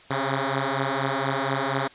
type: beating tone pair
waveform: 5% pulse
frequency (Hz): 133.9 / 138.1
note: C3 / C#3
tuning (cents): +40 / -6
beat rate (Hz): 4.2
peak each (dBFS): -15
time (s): 0.1-1.88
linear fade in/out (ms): 10
effects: white hiss -50 dBFS RMS until 1.94 s + resampled to 8000 Hz